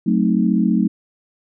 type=chord; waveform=sine; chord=F# diminished seventh; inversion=none; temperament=equal with one note detuned; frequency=185 / 220 / 261.6 / 313.5 Hz; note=F#3 / A3 / C4 / Eb4; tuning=0 / 0 / 0 / +13 cents; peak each=-18 / -17 / -22 / -22 dBFS; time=0.06-0.88 s; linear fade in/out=10 ms; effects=none